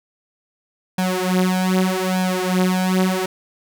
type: tone with flanger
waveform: sawtooth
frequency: 185.1 Hz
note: F#3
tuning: 1 cent sharp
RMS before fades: -19 dBFS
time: 0.98-3.26 s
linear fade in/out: 5 ms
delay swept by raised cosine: 1.2 to 6.7 ms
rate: 0.82 Hz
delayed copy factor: +1
effects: none